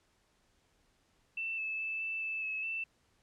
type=tone with pitch steps; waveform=sine; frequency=2671 / 2615 / 2631 / 2647 / 2631 / 2587 / 2663 Hz; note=E7 / E7 / E7 / E7 / E7 / E7 / E7; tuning=+22 / -15 / -4 / +7 / -4 / -33 / +17 cents; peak=-34 dBFS; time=1.37-2.84 s; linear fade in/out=5 ms; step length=210 ms; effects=pink hiss -72 dBFS RMS until 3.22 s + low-pass 9000 Hz 12 dB/octave